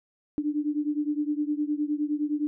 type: beating tone pair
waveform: sine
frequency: 293.7 / 303.4 Hz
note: D4 / D#4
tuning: 0 / -44 cents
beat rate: 9.7 Hz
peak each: -27 / -29 dBFS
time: 0.38-2.47 s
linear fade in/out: 0 ms
effects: none